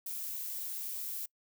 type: noise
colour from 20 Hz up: violet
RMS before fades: -39 dBFS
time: 0.06-1.26 s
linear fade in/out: 5 ms
effects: noise-tail reverb RT60 0.1 s tail -26 dB re dry